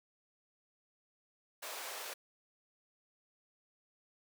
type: high-pass noise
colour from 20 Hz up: pink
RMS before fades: -44 dBFS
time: 1.62-2.14 s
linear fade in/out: 10 ms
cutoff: 500 Hz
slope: 24 dB/octave
effects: none